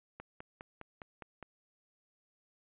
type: click train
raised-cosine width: 0.5 ms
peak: -30 dBFS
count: 7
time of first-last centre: 0.2-1.427 s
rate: 4.89 Hz
effects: resampled to 8000 Hz